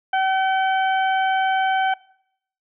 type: harmonic tone with a mistuned harmonic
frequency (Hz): 763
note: G5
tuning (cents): -47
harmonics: 1 / 2 / 3 / 4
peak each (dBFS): -18 / -24 / -32 / -32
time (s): 0.13-1.94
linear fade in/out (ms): 5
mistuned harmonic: 4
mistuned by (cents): +18
effects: noise-tail reverb RT60 0.7 s tail -22 dB re dry